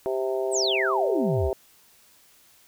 harmonic tone, 130.81 Hz, C3, in tune, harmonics 3 / 4 / 5 / 6 / 7, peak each -26 / -32 / -29 / -41 / -40 dBFS, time 0.06-1.53 s, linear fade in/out 0 ms
sine exponential sweep, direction down, 8870 to 58.27 Hz, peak -23 dBFS, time 0.51-1.51 s, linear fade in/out 50 ms
effects white hiss -57 dBFS RMS until 2.67 s

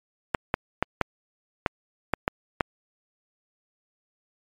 clicks, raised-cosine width 0.5 ms, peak -6 dBFS, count 8, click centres 0.348 / 0.541 / 0.826 / 1.013 / 1.662 / 2.137 / 2.279 / 2.608 s, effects MP3 96 kbps

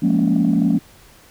sine chord, Bb minor seventh, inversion second, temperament just, 174.81 / 209.8 / 233.1 / 279.7 Hz, F3 / Ab3 / Bb3 / Db4, +2 / +18 / 0 / +16 cents, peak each -18 dBFS, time 0.02-0.79 s, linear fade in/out 10 ms, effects tanh soft clip ceiling -8 dBFS + pink hiss -48 dBFS RMS until 1.3 s

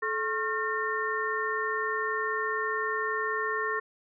sine tone cluster, 434 / 1084 / 1382 / 1815 Hz, A4 / C#6 / F6 / A#6, -24 / -39 / -19 / -47 cents, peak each -33 / -32 / -37 / -31 dBFS, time 0.02-3.8 s, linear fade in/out 10 ms, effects none

